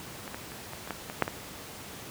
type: clicks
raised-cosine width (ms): 0.5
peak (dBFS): -24 / -21 / -28 / -24 / -25 / -17 / -22 / -7 / -17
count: 9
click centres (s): 0.278 / 0.345 / 0.519 / 0.734 / 0.875 / 0.907 / 1.099 / 1.223 / 1.279
effects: pink hiss -43 dBFS RMS until 2.1 s + high-pass 80 Hz 12 dB/octave